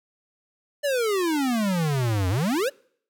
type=exponential two-way sweep; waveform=square; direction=down then up; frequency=597 to 88.3 to 597 Hz; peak=-22 dBFS; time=0.83-2.7 s; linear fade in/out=20 ms; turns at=2.29 s; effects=noise-tail reverb RT60 0.6 s tail -26 dB re dry

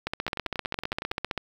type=two click trains; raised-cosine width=0.3 ms; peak=-16 / -12 dBFS; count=10 / 21; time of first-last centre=0.28-1.113 / 0.07-1.377 s; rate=10.8 / 15.3 Hz; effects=7-bit

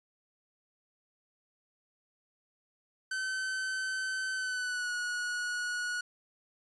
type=tone with pitch glide; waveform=45% pulse; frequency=1532 to 1459.4 Hz; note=G6 to F#6; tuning=-40 to -24 cents; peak=-32 dBFS; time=3.11-6.01 s; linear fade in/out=5 ms; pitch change=-84 cents; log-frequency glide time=4.34-4.92 s; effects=resampled to 22050 Hz

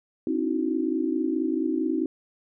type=tone cluster; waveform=sine; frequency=262.4 / 296.2 / 320.7 / 371 Hz; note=C4 / D4 / E4 / F#4; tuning=+5 / +15 / -48 / +5 cents; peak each=-28 / -32 / -26 / -31 dBFS; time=0.27-2.06 s; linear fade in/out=2 ms; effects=none

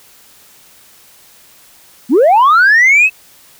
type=linear sweep; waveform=sine; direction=up; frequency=207.7 to 2637 Hz; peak=-3 dBFS; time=2.09-3.1 s; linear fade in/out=50 ms; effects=tanh soft clip ceiling -3 dBFS + white hiss -44 dBFS RMS until 3.59 s

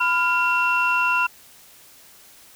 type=tone cluster; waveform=sine; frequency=1000 / 1401 / 2728 Hz; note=B5 / F6 / F7; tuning=+21 / +5 / -41 cents; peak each=-21 dBFS; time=0-1.27 s; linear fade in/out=10 ms; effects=tanh soft clip ceiling -10 dBFS + white hiss -49 dBFS RMS until 2.55 s

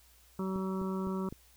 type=harmonic tone; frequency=189.6 Hz; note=F#3; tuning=43 cents sharp; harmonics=1 / 2 / 3 / 5 / 6 / 7; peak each=-33 / -38 / -48 / -45 / -46 / -48 dBFS; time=0.39-1.29 s; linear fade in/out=2 ms
type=click train; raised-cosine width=3 ms; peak=-29 dBFS; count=4; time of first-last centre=0.56-1.325 s; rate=3.92 Hz
effects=added 60 Hz sine -63 dBFS peak until 1.56 s + white hiss -63 dBFS RMS until 1.56 s

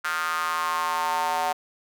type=tone with high-pass filter sweep; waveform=square; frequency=82.4 Hz; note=E2; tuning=in tune; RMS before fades=-26 dBFS; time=0.04-1.53 s; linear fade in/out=10 ms; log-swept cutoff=1400 to 780 Hz; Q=5.2; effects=none

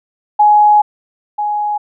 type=tone pair in turn; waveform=sine; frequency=838 / 835 Hz; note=G#5 / G#5; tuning=+15 / +9 cents; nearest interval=unison; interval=6 cents; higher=first; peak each=-5 / -14 dBFS; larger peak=first; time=0.39-0.82 / 1.38-1.78 s; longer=first; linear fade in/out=10 ms; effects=none

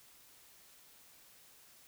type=silence; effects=white hiss -61 dBFS RMS until 1.87 s

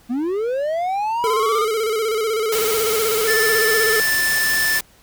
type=linear sweep; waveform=triangle; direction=up; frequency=228.5 to 1244.5 Hz; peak=-17 dBFS; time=0.09-1.66 s; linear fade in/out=20 ms
type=tone with vibrato; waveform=square; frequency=440 Hz; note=A4; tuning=in tune; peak=-19 dBFS; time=1.24-4 s; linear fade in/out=0 ms; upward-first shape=square; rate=16 Hz; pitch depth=56 cents each way
type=noise; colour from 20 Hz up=white; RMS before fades=-24 dBFS; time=2.52-4.81 s; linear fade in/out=5 ms
type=tone; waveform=square; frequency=1760 Hz; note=A6; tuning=in tune; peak=-18 dBFS; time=3.27-4.8 s; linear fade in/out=20 ms
effects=pink hiss -52 dBFS RMS until 5.02 s

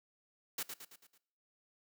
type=noise with echo; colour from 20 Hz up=white; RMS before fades=-38 dBFS; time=0.58-0.63 s; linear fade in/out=5 ms; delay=110 ms; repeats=5; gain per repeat=-6 dB; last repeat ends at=1.18 s; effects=noise-tail reverb RT60 0.7 s tail -21 dB re dry + high-pass 150 Hz 12 dB/octave

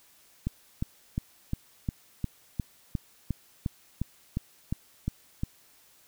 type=click train; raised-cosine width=5 ms; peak=-16 dBFS; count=15; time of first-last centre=0.47-5.435 s; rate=2.82 Hz; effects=white hiss -60 dBFS RMS until 6.07 s

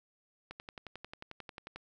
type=click train; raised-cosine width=0.3 ms; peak=-28 dBFS; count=15; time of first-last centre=0.51-1.76 s; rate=11.2 Hz; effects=none

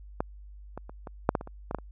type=clicks; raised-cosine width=1 ms; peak=-13 / -23 / -29 / -25 / -6 / -11 / -24 / -28 / -19 / -14 / -28 dBFS; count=11; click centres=0.205 / 0.776 / 0.895 / 1.072 / 1.291 / 1.352 / 1.411 / 1.474 / 1.711 / 1.747 / 1.786 s; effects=added 50 Hz sine -44 dBFS peak until 1.91 s

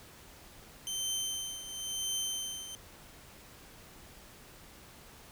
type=tone with tremolo; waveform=20% pulse; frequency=3100 Hz; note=G7; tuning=20 cents flat; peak=-26 dBFS; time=0.87-2.75 s; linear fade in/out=0 ms; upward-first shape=triangle; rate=0.97 Hz; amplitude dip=75%; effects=pink hiss -54 dBFS RMS until 5.31 s

